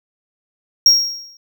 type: tone with exponential decay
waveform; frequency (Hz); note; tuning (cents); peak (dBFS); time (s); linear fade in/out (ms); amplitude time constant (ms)
triangle; 5588; F8; 0; -3; 0.86-1.37; 2; 110
effects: none